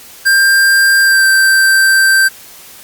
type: tone with pitch glide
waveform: square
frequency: 1589 to 1564.4 Hz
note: G6 to G6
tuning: +23 to -4 cents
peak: -7 dBFS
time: 0.25-2.29 s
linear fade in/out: 20 ms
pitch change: -27 cents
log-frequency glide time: 1.01-1.26 s
effects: white hiss -36 dBFS RMS until 2.83 s + Opus 48 kbps